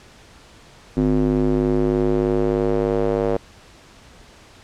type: tone with band-pass filter sweep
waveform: square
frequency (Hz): 51.6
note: G#1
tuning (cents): -10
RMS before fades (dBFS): -19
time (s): 0.97-3.37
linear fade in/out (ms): 0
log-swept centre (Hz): 280 to 500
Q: 2.6
effects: pink hiss -47 dBFS RMS until 4.63 s + low-pass 7000 Hz 12 dB/octave